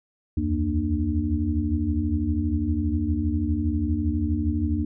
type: tone cluster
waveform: sine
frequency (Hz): 74.5 / 79.6 / 86.9 / 232.7 / 299.3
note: D2 / D#2 / F2 / A#3 / D4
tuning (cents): +25 / +40 / -8 / -3 / +33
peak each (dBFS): -28 / -34 / -26 / -28 / -27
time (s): 0.37-4.85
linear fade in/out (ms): 5
effects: none

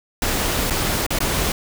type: noise with dropouts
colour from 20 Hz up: pink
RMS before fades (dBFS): -21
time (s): 0.22-1.52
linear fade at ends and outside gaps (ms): 2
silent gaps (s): 0.7-0.706 / 1.065-1.105 / 1.188-1.204
effects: none

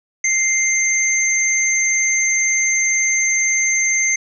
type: tone pair together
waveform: sine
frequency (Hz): 2093 / 6289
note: C7 / G8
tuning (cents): 0 / +5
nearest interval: octave + perfect fifth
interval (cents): 1905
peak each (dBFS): -17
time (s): 0.24-4.16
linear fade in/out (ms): 5
effects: none

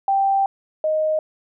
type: tone pair in turn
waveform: sine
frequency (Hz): 784 / 622.3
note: G5 / D#5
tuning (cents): 0 / 0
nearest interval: major third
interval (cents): 400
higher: first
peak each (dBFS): -15 / -17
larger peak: first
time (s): 0.08-0.46 / 0.84-1.19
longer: first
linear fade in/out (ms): 2
effects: none

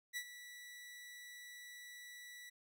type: tone with ADSR envelope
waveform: sawtooth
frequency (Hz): 1955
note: B6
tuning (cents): -18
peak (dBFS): -35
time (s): 0.13-2.5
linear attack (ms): 37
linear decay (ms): 67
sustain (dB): -13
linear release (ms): 12
effects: none

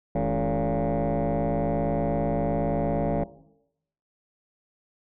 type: tone with frequency modulation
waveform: sine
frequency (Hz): 207.4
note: G#3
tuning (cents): -2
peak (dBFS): -20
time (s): 0.15-3.24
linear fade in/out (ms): 5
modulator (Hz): 121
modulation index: 4.3
effects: noise-tail reverb RT60 0.8 s tail -18 dB re dry + tanh soft clip ceiling -21 dBFS

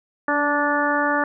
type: harmonic tone with a mistuned harmonic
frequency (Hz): 291.6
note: D4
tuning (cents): -12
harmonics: 1 / 2 / 3 / 4 / 5 / 6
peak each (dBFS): -25 / -25 / -25 / -25 / -25 / -25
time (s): 0.28-1.24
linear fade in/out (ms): 2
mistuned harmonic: 1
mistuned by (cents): -18
effects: none

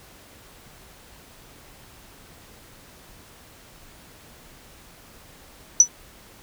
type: tone with exponential decay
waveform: sine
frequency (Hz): 5940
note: F#8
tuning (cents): +6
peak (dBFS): -4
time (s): 5.8-5.88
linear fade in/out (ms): 2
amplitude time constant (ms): 17
effects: pink hiss -49 dBFS RMS until 6.42 s

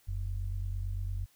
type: tone pair together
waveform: sine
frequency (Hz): 43.65 / 92.5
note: F1 / F#2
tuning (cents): 0 / 0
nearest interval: octave + minor second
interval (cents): 1300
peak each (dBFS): -34 / -35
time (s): 0.07-1.26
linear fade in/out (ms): 20
effects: white hiss -66 dBFS RMS until 1.35 s

